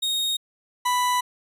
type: tone pair in turn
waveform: 40% pulse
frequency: 3729 / 990.1 Hz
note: A#7 / B5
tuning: 0 / +4 cents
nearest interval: octave + major seventh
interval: 2296 cents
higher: first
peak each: -21 / -19 dBFS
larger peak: second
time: 0.02-0.37 / 0.85-1.21 s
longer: second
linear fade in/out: 10 ms
effects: resampled to 32000 Hz